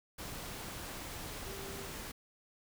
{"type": "tone in noise", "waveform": "sine", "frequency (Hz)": 391.9, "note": "G4", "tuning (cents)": 0, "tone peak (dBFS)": -47, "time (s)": [1.46, 1.87], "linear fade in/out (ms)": 10, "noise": "pink", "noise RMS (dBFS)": -44, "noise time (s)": [0.18, 2.12], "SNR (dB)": -6, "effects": []}